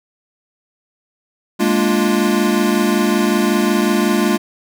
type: chord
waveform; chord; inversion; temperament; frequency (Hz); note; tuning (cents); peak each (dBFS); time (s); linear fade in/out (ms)
square; Bb dominant seventh; third; equal; 207.7 / 233.1 / 293.7 / 349.2; Ab3 / Bb3 / D4 / F4; 0 / 0 / 0 / 0; -18 / -20 / -22 / -19; 1.59-4.38; 20
effects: none